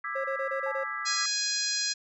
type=chord; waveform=sine; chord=E dominant seventh; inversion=third; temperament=just; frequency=1186.7 / 1318.5 / 1648.1 / 1977.8 Hz; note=D6 / E6 / G#6 / B6; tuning=+18 / 0 / -14 / +2 cents; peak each=-37 dBFS; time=0.04-1.26 s; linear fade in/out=5 ms
type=tone bursts; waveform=triangle; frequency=540 Hz; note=C#5; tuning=45 cents flat; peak=-28 dBFS; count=6; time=0.15-0.84 s; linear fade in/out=10 ms; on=95 ms; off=24 ms
type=tone with exponential decay; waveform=sine; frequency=860 Hz; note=A5; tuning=40 cents flat; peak=-36 dBFS; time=0.66-1.54 s; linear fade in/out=5 ms; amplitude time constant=190 ms
type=harmonic tone; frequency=829 Hz; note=G#5; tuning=3 cents flat; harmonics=2 / 3 / 4 / 5 / 6 / 7 / 8 / 9; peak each=-37 / -40 / -43 / -32 / -32 / -36 / -35 / -39 dBFS; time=1.05-1.94 s; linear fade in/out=20 ms
effects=none